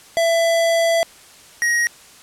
square tone pair in turn, 667 / 1886.6 Hz, E5 / A#6, +20 / +20 cents, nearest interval octave + tritone, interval 1800 cents, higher second, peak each -15 / -16 dBFS, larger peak first, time 0.17-1.03 / 1.62-1.87 s, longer first, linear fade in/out 0 ms, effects white hiss -45 dBFS RMS until 2.22 s + low-pass 10000 Hz 12 dB/octave

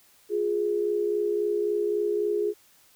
sine tone pair together, 352.5 / 416.2 Hz, F4 / G#4, +16 / +4 cents, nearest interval minor third, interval 288 cents, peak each -29 / -24 dBFS, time 0.29-2.54 s, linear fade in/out 50 ms, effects white hiss -59 dBFS RMS until 2.95 s

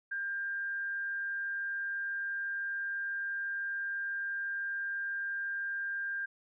sine tone with frequency modulation, 1597 Hz, G6, 32 cents sharp, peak -33 dBFS, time 0.11-6.26 s, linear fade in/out 10 ms, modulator 131 Hz, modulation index 0.21, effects none

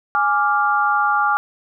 sine chord, D diminished, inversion second, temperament equal, 830.6 / 1174.7 / 1396.9 Hz, Ab5 / D6 / F6, 0 / 0 / 0 cents, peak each -19 dBFS, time 0.15-1.37 s, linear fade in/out 0 ms, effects none

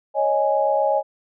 sine chord, C# suspended second, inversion none, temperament equal, 554.4 / 622.3 / 830.6 Hz, C#5 / D#5 / G#5, 0 / 0 / 0 cents, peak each -21 dBFS, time 0.14-1.03 s, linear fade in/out 50 ms, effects none

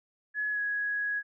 sine tone with pitch glide, 1695 to 1666.8 Hz, G#6 to G#6, +35 to +6 cents, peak -28 dBFS, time 0.34-1.23 s, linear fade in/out 50 ms, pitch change -29 cents, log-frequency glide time 0.51-0.6 s, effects none

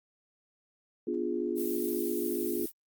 sine chord, B diminished seventh, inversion none, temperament equal with one note detuned, 246.9 / 294.7 / 349.2 / 415.3 Hz, B3 / D4 / F4 / Ab4, 0 / +6 / 0 / 0 cents, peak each -36 / -37 / -32 / -35 dBFS, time 1.07-2.66 s, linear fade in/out 5 ms
violet noise, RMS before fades -39 dBFS, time 1.55-2.72 s, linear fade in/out 50 ms
effects Opus 32 kbps

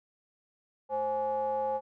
triangle ring-modulated tone, 155.5 Hz, D#3, 1 cent flat, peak -23 dBFS, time 0.89-1.81 s, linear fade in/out 50 ms, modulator 685 Hz, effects none

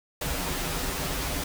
pink noise with comb filter, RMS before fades -30 dBFS, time 0.21-1.44 s, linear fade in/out 5 ms, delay 9.2 ms, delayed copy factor -0.8, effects none

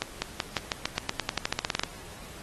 accelerating click train, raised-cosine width 0.2 ms, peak -9 dBFS, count 19, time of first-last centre 0.02-1.835 s, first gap 200 ms, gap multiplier 0.91, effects pink hiss -46 dBFS RMS until 2.42 s + AAC 32 kbps

